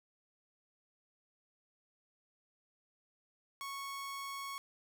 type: tone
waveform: sawtooth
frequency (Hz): 1105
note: C#6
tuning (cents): -6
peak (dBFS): -37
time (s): 3.61-4.58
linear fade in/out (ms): 0
effects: none